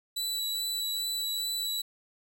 sawtooth tone with vibrato, 3951 Hz, B7, in tune, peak -27 dBFS, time 0.16-1.82 s, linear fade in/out 10 ms, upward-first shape sine, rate 2.4 Hz, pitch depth 11 cents each way, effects none

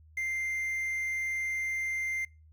triangle tone with quantisation, 2093 Hz, C7, in tune, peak -28 dBFS, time 0.17-2.25 s, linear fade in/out 5 ms, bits 9, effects noise-tail reverb RT60 0.3 s tail -26 dB re dry + added 78 Hz sine -54 dBFS peak until 2.52 s

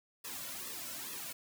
white noise with flanger, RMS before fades -43 dBFS, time 0.24-1.33 s, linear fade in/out 10 ms, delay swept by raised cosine 1.3 to 2.5 ms, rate 2.3 Hz, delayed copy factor -0.9, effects none

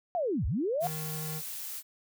sine linear two-way sweep, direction down then up, 740 to 51 to 740 Hz, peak -27 dBFS, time 0.15-0.87 s, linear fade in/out 0 ms, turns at 0.46 s
blue noise, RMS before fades -39 dBFS, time 0.8-1.83 s, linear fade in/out 50 ms
square tone, 155.56 Hz, D#3, in tune, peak -37 dBFS, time 0.81-1.42 s, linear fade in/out 50 ms
effects none

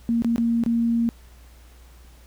sine tone with dropouts, 232.4 Hz, A#3, 5 cents flat, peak -18 dBFS, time 0.09-1.09 s, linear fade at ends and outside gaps 0 ms, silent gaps 0.221-0.246 / 0.36-0.381 / 0.637-0.662 s, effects added 60 Hz sine -46 dBFS peak until 2.26 s + pink hiss -55 dBFS RMS until 2.26 s

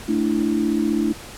sine chord, A suspended fourth, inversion none, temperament equal, 220 / 293.7 / 329.6 Hz, A3 / D4 / E4, 0 / 0 / 0 cents, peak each -22 / -22 / -22 dBFS, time 0.08-1.13 s, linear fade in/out 10 ms, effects pink hiss -38 dBFS RMS until 1.37 s + low-pass 12000 Hz 12 dB/octave

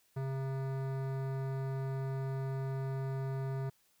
sine tone with hard clipping, 134.2 Hz, C3, 44 cents sharp, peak -36 dBFS, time 0.16-3.7 s, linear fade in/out 10 ms, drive 17 dB, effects white hiss -71 dBFS RMS until 4 s

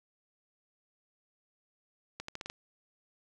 accelerating click train, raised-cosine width 0.2 ms, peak -22 dBFS, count 6, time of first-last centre 2.2-2.499 s, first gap 84 ms, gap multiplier 0.83, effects none

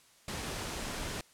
pink noise, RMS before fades -38 dBFS, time 0.28-1.21 s, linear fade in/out 2 ms, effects white hiss -62 dBFS RMS until 1.33 s + low-pass 10000 Hz 12 dB/octave

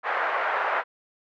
white band-pass noise, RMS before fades -26 dBFS, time 0.03-0.84 s, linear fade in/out 50 ms, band 530 to 1700 Hz, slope 24 dB/octave, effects none

